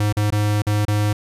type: tone with dropouts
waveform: square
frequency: 104.6 Hz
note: G#2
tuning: 13 cents sharp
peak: -17 dBFS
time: 0-1.13 s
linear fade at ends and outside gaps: 5 ms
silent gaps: 0.126-0.168 / 0.305-0.323 / 0.621-0.667 / 0.852-0.88 s
effects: resampled to 32000 Hz

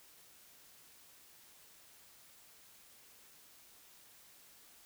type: silence
effects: white hiss -61 dBFS RMS until 4.85 s

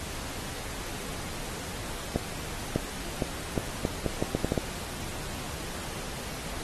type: accelerating click train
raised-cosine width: 2 ms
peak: -12 dBFS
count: 11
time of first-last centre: 2.16-4.578 s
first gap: 600 ms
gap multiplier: 0.77
effects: pink hiss -38 dBFS RMS until 6.63 s + AAC 32 kbps

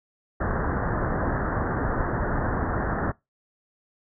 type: low-pass noise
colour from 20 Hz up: pink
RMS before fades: -26 dBFS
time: 0.4-3.12 s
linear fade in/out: 10 ms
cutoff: 1800 Hz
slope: 96 dB/octave
effects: noise-tail reverb RT60 0.2 s tail -22 dB re dry

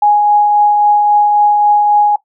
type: tone with tremolo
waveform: sine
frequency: 830.6 Hz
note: G#5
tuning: in tune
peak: -5 dBFS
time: 0.02-2.16 s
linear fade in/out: 5 ms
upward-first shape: triangle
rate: 3.7 Hz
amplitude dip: 30%
effects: noise-tail reverb RT60 0.1 s tail -17 dB re dry

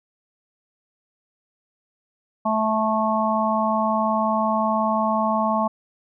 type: harmonic tone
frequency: 218.6 Hz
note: A3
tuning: 11 cents flat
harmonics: 1 / 3 / 4 / 5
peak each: -24 / -24 / -24 / -24 dBFS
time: 2.45-5.68 s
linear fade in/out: 10 ms
effects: none

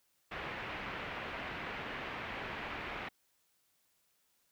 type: low-pass noise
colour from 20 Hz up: white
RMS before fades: -42 dBFS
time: 0.31-3.09 s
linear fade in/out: 10 ms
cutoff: 2500 Hz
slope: 24 dB/octave
effects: white hiss -75 dBFS RMS until 4.51 s

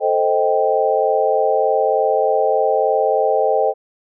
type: chord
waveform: sine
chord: A half-diminished seventh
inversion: none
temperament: equal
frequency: 440 / 523.3 / 622.3 / 784 Hz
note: A4 / C5 / Eb5 / G5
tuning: 0 / 0 / 0 / 0 cents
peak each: -19 dBFS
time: 0-3.74 s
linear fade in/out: 50 ms
effects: none

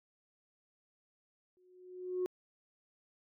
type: tone with exponential growth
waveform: sine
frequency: 364.9 Hz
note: F#4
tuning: 24 cents flat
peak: -28 dBFS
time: 1.57-2.26 s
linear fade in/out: 0 ms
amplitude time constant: 150 ms
effects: tanh soft clip ceiling -28 dBFS

